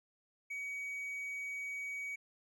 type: tone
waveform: triangle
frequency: 2260 Hz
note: C#7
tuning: 33 cents sharp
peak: -37 dBFS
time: 0.5-2.16 s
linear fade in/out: 10 ms
effects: none